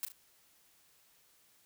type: noise with echo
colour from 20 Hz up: blue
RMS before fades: -36 dBFS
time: 0.03-0.05 s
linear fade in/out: 0 ms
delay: 35 ms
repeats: 2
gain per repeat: -8 dB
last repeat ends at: 0.12 s
effects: white hiss -67 dBFS RMS until 1.65 s